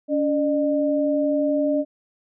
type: tone pair together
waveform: sine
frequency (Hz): 284.3 / 604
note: C#4 / D5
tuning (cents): +44 / +48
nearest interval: octave + minor second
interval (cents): 1304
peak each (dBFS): -21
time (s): 0.08-1.85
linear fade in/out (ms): 50
effects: none